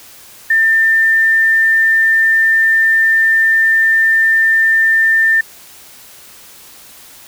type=tone; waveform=sine; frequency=1795 Hz; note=A6; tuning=34 cents sharp; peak=-8 dBFS; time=0.5-5.41 s; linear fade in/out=5 ms; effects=white hiss -39 dBFS RMS until 7.27 s